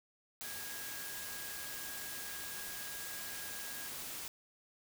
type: tone in noise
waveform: sine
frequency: 1641 Hz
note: G#6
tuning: 21 cents flat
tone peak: -50 dBFS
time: 0.44-3.88 s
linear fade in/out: 0 ms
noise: white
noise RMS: -44 dBFS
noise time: 0.41-4.28 s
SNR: -9 dB
effects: none